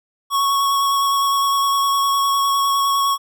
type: tone with vibrato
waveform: square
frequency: 1108.7 Hz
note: C#6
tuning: in tune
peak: -16 dBFS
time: 0.3-3.18 s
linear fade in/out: 50 ms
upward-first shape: square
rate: 9.8 Hz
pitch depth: 11 cents each way
effects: none